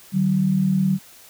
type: tone pair together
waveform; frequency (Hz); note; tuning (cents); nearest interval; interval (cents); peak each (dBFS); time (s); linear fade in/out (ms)
sine; 150.6 / 189.85; D3 / F#3; +44 / +45; major third; 401; -23 / -17; 0.12-0.99; 50
effects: white hiss -47 dBFS RMS until 1.29 s